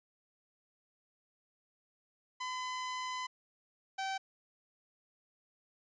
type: tone pair in turn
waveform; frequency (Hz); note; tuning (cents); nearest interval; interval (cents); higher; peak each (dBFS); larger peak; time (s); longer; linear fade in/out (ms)
sawtooth; 1013 / 771.8; B5 / G5; +44 / -27; perfect fourth; 471; first; -33 / -31; second; 2.4-3.27 / 3.98-4.18; first; 10
effects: resampled to 16000 Hz